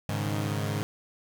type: chord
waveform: sawtooth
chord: Ab suspended fourth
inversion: none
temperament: equal with one note detuned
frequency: 103.83 / 138.59 / 154.85 Hz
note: Ab2 / Db3 / Eb3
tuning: 0 / 0 / -8 cents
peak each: -26 / -30 / -30 dBFS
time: 0.09-0.83 s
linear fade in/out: 0 ms
effects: 8-bit